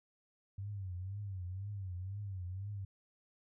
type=tone with vibrato; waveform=sine; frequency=95.9 Hz; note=G2; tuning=37 cents flat; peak=-39 dBFS; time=0.58-2.85 s; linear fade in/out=5 ms; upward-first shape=triangle; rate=2 Hz; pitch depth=150 cents each way; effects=none